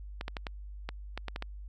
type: clicks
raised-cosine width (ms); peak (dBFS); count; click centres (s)
0.3; -20; 9; 0.211 / 0.281 / 0.368 / 0.468 / 0.89 / 1.176 / 1.283 / 1.361 / 1.424
effects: added 50 Hz sine -41 dBFS peak until 1.68 s